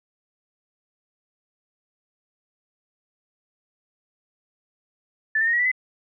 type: tone with pitch steps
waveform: sine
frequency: 1754 / 1805.4 / 1858.3 / 1912.8 / 1968.8 / 2026 Hz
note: A6 / A6 / A#6 / A#6 / B6 / B6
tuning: -6 / +44 / -6 / +44 / -6 / +44 cents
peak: -18 dBFS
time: 5.35-5.716 s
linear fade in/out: 5 ms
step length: 61 ms
effects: none